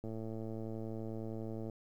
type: click train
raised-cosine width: 2 ms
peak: -30 dBFS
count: 185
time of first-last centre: 0.04-1.698 s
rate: 111 Hz
effects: 11-bit